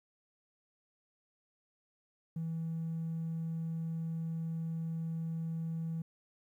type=tone; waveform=triangle; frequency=163.4 Hz; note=E3; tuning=15 cents flat; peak=-31 dBFS; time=2.36-6.02 s; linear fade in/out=5 ms; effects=tanh soft clip ceiling -31 dBFS + 12-bit